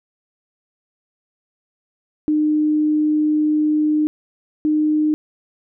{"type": "tone pair in turn", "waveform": "sine", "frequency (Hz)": [304.1, 305.3], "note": ["D#4", "D#4"], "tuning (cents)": [-40, -33], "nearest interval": "unison", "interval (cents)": 7, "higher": "second", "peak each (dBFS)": -14, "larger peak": "neither", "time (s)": [[2.28, 4.07], [4.65, 5.14]], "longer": "first", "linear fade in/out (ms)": 0, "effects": []}